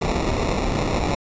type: noise with sample-and-hold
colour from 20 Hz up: pink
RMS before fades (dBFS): -22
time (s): 0.01-1.15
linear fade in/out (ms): 10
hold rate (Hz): 1575
effects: resampled to 16000 Hz